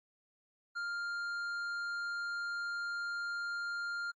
triangle tone with hard clipping, 1400 Hz, F6, 4 cents sharp, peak -37 dBFS, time 0.75-4.12 s, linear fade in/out 20 ms, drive 10 dB, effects AAC 32 kbps

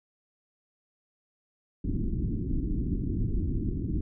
pink low-pass noise, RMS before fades -29 dBFS, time 1.84-4.01 s, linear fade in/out 5 ms, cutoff 340 Hz, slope 48 dB/octave, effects none

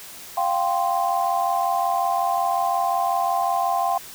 sine chord, F suspended second, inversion none, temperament equal, 698.5 / 784 / 1046.5 Hz, F5 / G5 / C6, 0 / 0 / 0 cents, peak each -23 / -23 / -25 dBFS, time 0.37-3.98 s, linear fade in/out 5 ms, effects white hiss -40 dBFS RMS until 4.14 s

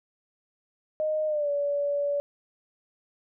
sine tone with pitch glide, 618 to 573.3 Hz, D#5 to D5, -12 to -42 cents, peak -24 dBFS, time 1-2.2 s, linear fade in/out 0 ms, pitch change -130 cents, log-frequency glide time 1.27-1.5 s, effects none

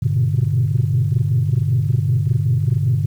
sine tone cluster, 100.5 / 119.7 / 124.9 / 146.7 Hz, G2 / A#2 / B2 / D3, +44 / +46 / +20 / -2 cents, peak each -19 dBFS, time 0.02-3.06 s, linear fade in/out 10 ms, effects tanh soft clip ceiling -8 dBFS + 8-bit

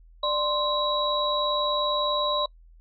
sine tone cluster, 593 / 1045 / 3885 Hz, D5 / C6 / B7, +17 / -2 / -29 cents, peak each -27 dBFS, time 0.23-2.46 s, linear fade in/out 5 ms, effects noise-tail reverb RT60 0.1 s tail -24 dB re dry + added 41 Hz sine -49 dBFS peak until 2.8 s

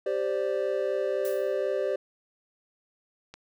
triangle chord, G suspended fourth, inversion none, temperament equal, 392 / 523.3 / 587.3 Hz, G4 / C5 / D5, 0 / 0 / 0 cents, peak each -28 dBFS, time 0.06-1.96 s, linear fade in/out 5 ms
blue noise with exponential decay, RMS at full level -39 dBFS, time 1.25-1.6 s, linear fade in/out 0 ms, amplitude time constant 76 ms
click, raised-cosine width 0.2 ms, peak -26 dBFS, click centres 3.34 s
effects none

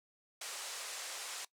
white band-pass noise, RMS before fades -44 dBFS, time 0.41-1.45 s, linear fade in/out 5 ms, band 460 to 9100 Hz, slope 24 dB/octave, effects noise-tail reverb RT60 0.1 s tail -19 dB re dry

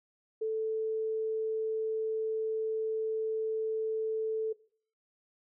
sine tone, 440 Hz, A4, in tune, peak -29 dBFS, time 0.41-4.53 s, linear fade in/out 10 ms, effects noise-tail reverb RT60 0.5 s tail -20 dB re dry

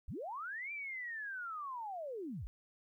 sine linear two-way sweep, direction up then down, 32.7 to 2378 to 32.7 Hz, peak -40 dBFS, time 0.08-2.47 s, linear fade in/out 0 ms, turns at 0.72 s, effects 13-bit

